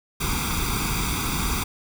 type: noise with comb filter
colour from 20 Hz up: pink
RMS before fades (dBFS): -25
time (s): 0.2-1.64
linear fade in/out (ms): 10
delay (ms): 0.84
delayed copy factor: +1
effects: none